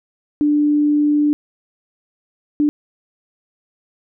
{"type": "tone bursts at uneven times", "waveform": "sine", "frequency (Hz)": 295.5, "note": "D4", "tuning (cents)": 11, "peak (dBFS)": -12, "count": 2, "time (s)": [[0.41, 1.33], [2.6, 2.69]], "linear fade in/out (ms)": 0, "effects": []}